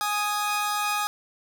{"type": "tone pair together", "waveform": "sawtooth", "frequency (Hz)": [831, 1245.1], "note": ["G#5", "D#6"], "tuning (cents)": [1, 1], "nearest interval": "perfect fifth", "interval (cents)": 700, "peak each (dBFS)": [-24, -23], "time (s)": [0.01, 1.07], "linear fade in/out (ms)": 0, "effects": []}